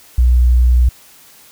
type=tone; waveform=sine; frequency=61.2 Hz; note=B1; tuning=15 cents flat; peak=-7 dBFS; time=0.18-0.89 s; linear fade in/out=5 ms; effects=white hiss -44 dBFS RMS until 1.51 s